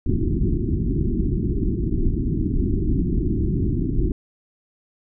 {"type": "low-pass noise", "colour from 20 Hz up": "pink", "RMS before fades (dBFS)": -21, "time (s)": [0.06, 4.12], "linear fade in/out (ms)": 2, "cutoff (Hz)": 380, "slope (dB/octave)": 96, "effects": []}